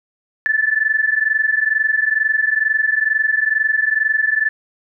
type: tone pair together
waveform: sine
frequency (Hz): 1737.8 / 1760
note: A6 / A6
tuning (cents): -22 / 0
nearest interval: unison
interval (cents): 22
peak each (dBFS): -17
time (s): 0.46-4.49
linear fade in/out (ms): 0
effects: none